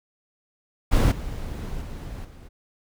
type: noise with level steps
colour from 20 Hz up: brown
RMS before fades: -17 / -32 / -35 / -43 dBFS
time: 0.91-2.49 s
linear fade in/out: 20 ms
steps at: 1.11 / 1.81 / 2.24 s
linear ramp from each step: 10 ms
effects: none